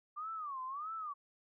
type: tone with vibrato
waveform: sine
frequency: 1167 Hz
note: D6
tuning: 11 cents flat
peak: -39 dBFS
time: 0.16-1.14 s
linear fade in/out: 20 ms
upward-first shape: sine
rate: 1.6 Hz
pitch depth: 220 cents each way
effects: none